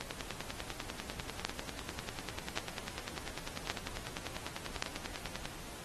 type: two click trains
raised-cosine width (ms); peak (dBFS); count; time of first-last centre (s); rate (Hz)
0.2; -20 / -14; 56 / 4; 0.01-5.456 / 1.45-4.825; 10.1 / 0.889
effects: pink hiss -48 dBFS RMS until 5.84 s + AAC 32 kbps